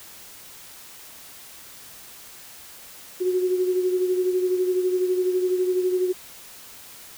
sine beating tone pair, 365.3 / 377.3 Hz, F#4 / F#4, -22 / +34 cents, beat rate 12 Hz, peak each -20 / -29 dBFS, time 3.2-6.13 s, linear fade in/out 20 ms, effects white hiss -44 dBFS RMS until 7.17 s

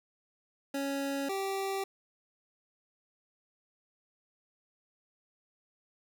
25% pulse tone pair in turn, 277.2 / 389.4 Hz, C#4 / G4, 0 / -12 cents, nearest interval tritone, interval 588 cents, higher second, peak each -28 dBFS, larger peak neither, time 0.74-1.29 / 1.29-1.84 s, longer neither, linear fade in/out 5 ms, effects none

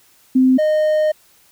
sine / triangle tone pair in turn, 258.8 / 615.5 Hz, C4 / D#5, -19 / -19 cents, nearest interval octave + minor third, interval 1500 cents, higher second, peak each -9 / -11 dBFS, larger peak first, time 0.35-0.58 / 0.58-1.12 s, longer second, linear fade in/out 10 ms, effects white hiss -53 dBFS RMS until 1.51 s

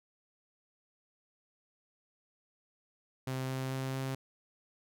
sawtooth tone with pitch steps, 130.81 / 131.57 / 132.33 / 133.1 Hz, C3 / C3 / C3 / C3, 0 / +10 / +20 / +30 cents, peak -30 dBFS, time 3.27-4.15 s, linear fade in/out 5 ms, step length 220 ms, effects none

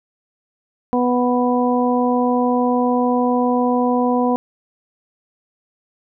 harmonic tone, 246.9 Hz, B3, in tune, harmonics 1 / 2 / 3 / 4, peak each -17 / -20 / -22 / -23 dBFS, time 0.93-4.36 s, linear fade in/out 0 ms, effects none

